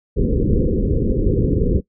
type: low-pass noise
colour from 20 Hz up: pink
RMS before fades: -17 dBFS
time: 0.16-1.81 s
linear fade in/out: 20 ms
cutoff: 510 Hz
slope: 96 dB/octave
effects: noise-tail reverb RT60 0.1 s tail -19 dB re dry